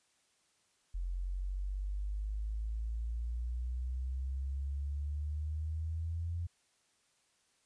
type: exponential sweep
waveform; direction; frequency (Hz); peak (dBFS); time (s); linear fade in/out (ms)
sine; up; 43.76 to 86.3; -34; 0.94-6.47; 10
effects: white hiss -73 dBFS RMS until 7.65 s + resampled to 22050 Hz